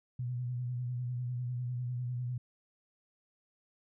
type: tone with vibrato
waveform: sine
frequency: 123.5 Hz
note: B2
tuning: in tune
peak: -33 dBFS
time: 0.19-2.38 s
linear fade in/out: 5 ms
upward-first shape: square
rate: 10 Hz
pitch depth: 33 cents each way
effects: none